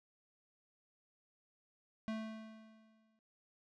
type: tone with exponential decay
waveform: square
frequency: 220 Hz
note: A3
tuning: in tune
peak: -37 dBFS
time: 2.08-3.19 s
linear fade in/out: 0 ms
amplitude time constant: 240 ms
effects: low-pass 4000 Hz 12 dB/octave